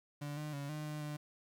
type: tone with pitch steps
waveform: 35% pulse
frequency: 145.7 / 151.1 / 141.5 / 152 / 151.1 / 149.1 Hz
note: D3 / D3 / C#3 / D#3 / D3 / D3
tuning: -13 / +50 / +36 / -40 / +50 / +27 cents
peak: -38 dBFS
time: 0.21-1.17 s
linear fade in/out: 10 ms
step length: 160 ms
effects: 12-bit